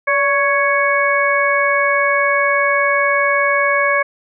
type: harmonic tone with a mistuned harmonic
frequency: 555 Hz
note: C#5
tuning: 2 cents sharp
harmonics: 1 / 2 / 3 / 4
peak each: -18 / -18 / -18 / -18 dBFS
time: 0.07-4.03 s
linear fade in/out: 10 ms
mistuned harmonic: 1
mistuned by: +57 cents
effects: none